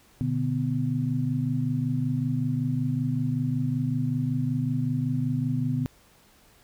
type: tone cluster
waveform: sine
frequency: 122.5 / 147.8 / 250.3 Hz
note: B2 / D3 / B3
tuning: -14 / +11 / +23 cents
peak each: -28 dBFS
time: 0.21-5.86 s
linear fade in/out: 0 ms
effects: pink hiss -58 dBFS RMS until 6.63 s